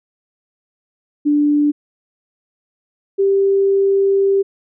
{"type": "tone pair in turn", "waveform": "sine", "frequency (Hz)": [293.7, 392.9], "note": ["D4", "G4"], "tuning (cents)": [0, 4], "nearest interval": "perfect fourth", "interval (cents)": 504, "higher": "second", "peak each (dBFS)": -11, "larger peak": "neither", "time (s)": [[1.25, 1.72], [3.18, 4.43]], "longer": "second", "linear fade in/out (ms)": 20, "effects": []}